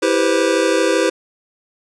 square chord, C major seventh, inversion first, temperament just, 327 / 392.4 / 490.5 / 523.3 Hz, E4 / G4 / B4 / C5, -14 / +2 / -12 / 0 cents, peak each -20 dBFS, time 0.02-1.1 s, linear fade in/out 10 ms, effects resampled to 22050 Hz + 8-bit

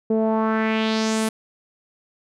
sawtooth tone with low-pass filter sweep, 220.2 Hz, A3, 2 cents sharp, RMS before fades -21 dBFS, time 0.1-1.29 s, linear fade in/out 5 ms, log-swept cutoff 460 to 11000 Hz, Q 2.5, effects none

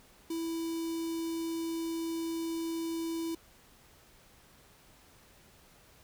square tone with notch filter, 329.6 Hz, E4, in tune, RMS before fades -35 dBFS, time 0.3-3.35 s, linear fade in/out 5 ms, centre 1500 Hz, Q 0.54, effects pink hiss -60 dBFS RMS until 6.03 s

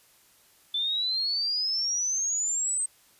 sine exponential sweep, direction up, 3500 to 8350 Hz, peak -25 dBFS, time 0.74-2.86 s, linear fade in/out 5 ms, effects white hiss -60 dBFS RMS until 3.19 s + resampled to 32000 Hz

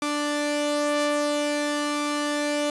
sawtooth tone pair together, 293.7 / 587.9 Hz, D4 / D5, 0 / +2 cents, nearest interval octave, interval 1202 cents, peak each -22 dBFS, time 0.02-2.7 s, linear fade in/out 2 ms, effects resampled to 24000 Hz

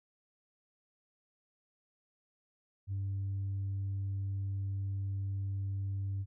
sine tone, 98 Hz, G2, in tune, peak -31 dBFS, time 2.87-6.26 s, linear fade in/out 50 ms, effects tanh soft clip ceiling -31 dBFS

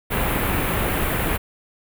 pink band-stop noise, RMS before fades -22 dBFS, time 0.1-1.38 s, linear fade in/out 20 ms, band 2900 to 11000 Hz, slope 24 dB/octave, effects none

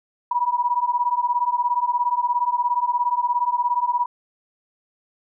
sine beating tone pair, 961 / 978 Hz, B5 / B5, -48 / -17 cents, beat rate 17 Hz, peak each -22 / -21 dBFS, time 0.31-4.06 s, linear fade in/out 5 ms, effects none

